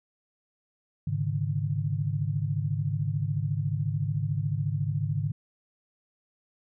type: chord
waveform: sine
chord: Ab suspended fourth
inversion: none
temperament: equal with one note detuned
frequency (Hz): 103.83 / 138.59 / 152.45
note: Ab2 / Db3 / Eb3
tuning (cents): 0 / 0 / -35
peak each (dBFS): -30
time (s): 1.07-5.32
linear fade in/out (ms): 5
effects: none